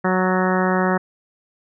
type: harmonic tone with a mistuned harmonic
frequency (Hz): 185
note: F#3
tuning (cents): 0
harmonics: 1 / 2 / 3 / 4 / 5 / 6 / 7 / 8 / 9 / 10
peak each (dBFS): -20 / -23 / -25 / -26 / -27 / -28 / -28 / -29 / -30 / -30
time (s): 0.04-0.98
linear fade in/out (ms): 10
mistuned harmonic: 9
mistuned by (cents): +25
effects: none